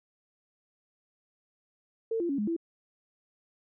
sine tone with pitch steps, 450.9 / 343.4 / 278.4 / 209 / 333.6 Hz, A4 / F4 / C#4 / G#3 / E4, +42 / -29 / +8 / +11 / +21 cents, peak -27 dBFS, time 2.11-2.565 s, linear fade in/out 5 ms, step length 91 ms, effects none

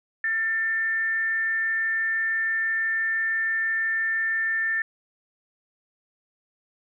sine tone with frequency modulation, 1787 Hz, A6, 26 cents sharp, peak -22 dBFS, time 0.24-4.82 s, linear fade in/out 2 ms, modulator 407 Hz, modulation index 0.23, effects none

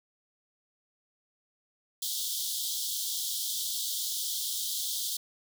pink high-pass noise, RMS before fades -33 dBFS, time 2.02-5.17 s, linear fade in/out 5 ms, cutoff 3200 Hz, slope 96 dB/octave, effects none

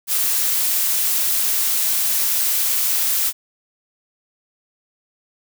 blue noise, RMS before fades -19 dBFS, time 0.07-3.33 s, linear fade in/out 50 ms, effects none

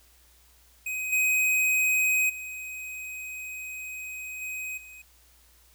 square tone with level steps, 2517 Hz, D#7, 19 cents sharp, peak -30 / -22 / -36 / -33 / -45 dBFS, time 0.86-5.02 s, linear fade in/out 5 ms, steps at 1.12 / 2.29 / 4.41 / 4.77 s, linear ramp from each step 10 ms, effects added 60 Hz sine -60 dBFS peak until 5.74 s + white hiss -60 dBFS RMS until 5.74 s

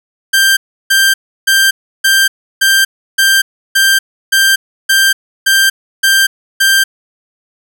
sawtooth tone bursts, 1578 Hz, G6, 11 cents sharp, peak -3 dBFS, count 12, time 0.33-6.84 s, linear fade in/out 10 ms, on 240 ms, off 330 ms, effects none

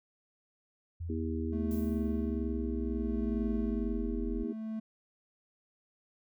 sine linear sweep, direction down, 84.9 to 43.48 Hz, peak -35 dBFS, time 1-4.44 s, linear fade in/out 10 ms
harmonic tone, 80.7 Hz, E2, 36 cents flat, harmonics 3 / 4 / 5, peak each -36 / -38 / -40 dBFS, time 1.09-4.53 s, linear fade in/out 10 ms
triangle tone with tremolo, 220 Hz, A3, in tune, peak -30 dBFS, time 1.52-4.8 s, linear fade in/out 10 ms, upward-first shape sine, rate 0.64 Hz, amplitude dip 70%
violet noise with exponential decay, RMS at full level -48 dBFS, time 1.71-2.4 s, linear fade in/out 1 ms, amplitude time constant 150 ms
effects none

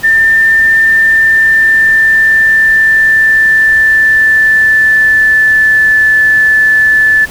sine tone with pitch glide, 1792 to 1745 Hz, A6 to A6, +31 to -15 cents, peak -4 dBFS, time 0.03-7.26 s, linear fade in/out 20 ms, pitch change -46 cents, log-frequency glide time 0.78-6.03 s, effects pink hiss -29 dBFS RMS until 7.3 s

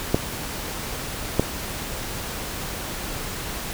clicks, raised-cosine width 2 ms, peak -3 dBFS, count 2, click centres 0.145 / 1.396 s, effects pink hiss -31 dBFS RMS until 3.73 s

